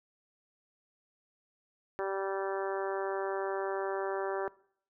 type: harmonic tone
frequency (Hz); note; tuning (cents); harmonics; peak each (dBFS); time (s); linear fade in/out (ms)
194.3; G3; -15; 2 / 3 / 4 / 5 / 6 / 7 / 8 / 9; -34 / -38 / -40 / -42 / -44 / -45 / -46 / -47; 1.99-4.48; 0
effects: noise-tail reverb RT60 0.6 s tail -21 dB re dry